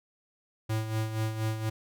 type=tone with tremolo; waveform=square; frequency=110 Hz; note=A2; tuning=in tune; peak=-27 dBFS; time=0.69-1.7 s; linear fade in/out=10 ms; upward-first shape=sine; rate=4.2 Hz; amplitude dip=60%; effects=none